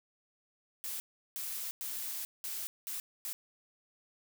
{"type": "noise bursts at uneven times", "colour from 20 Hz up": "blue", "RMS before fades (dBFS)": -39, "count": 6, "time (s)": [[0.84, 1], [1.36, 1.71], [1.81, 2.25], [2.44, 2.67], [2.87, 3], [3.25, 3.33]], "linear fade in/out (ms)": 0, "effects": []}